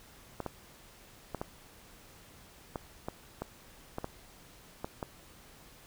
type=clicks; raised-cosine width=1 ms; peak=-21 dBFS; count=11; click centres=0.403 / 0.463 / 1.347 / 1.415 / 2.758 / 3.085 / 3.42 / 3.984 / 4.044 / 4.845 / 5.028 s; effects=pink hiss -56 dBFS RMS until 5.86 s